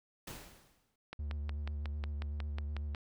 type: noise with exponential decay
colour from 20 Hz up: pink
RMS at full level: -43 dBFS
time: 0.27-0.96 s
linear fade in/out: 5 ms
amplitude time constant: 150 ms
type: click train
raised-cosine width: 0.3 ms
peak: -26 dBFS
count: 11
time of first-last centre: 1.13-2.948 s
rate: 5.5 Hz
type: tone with vibrato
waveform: triangle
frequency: 73.3 Hz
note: D2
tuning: 3 cents flat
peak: -34 dBFS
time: 1.19-2.95 s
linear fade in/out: 5 ms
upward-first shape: sine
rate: 8 Hz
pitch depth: 35 cents each way
effects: none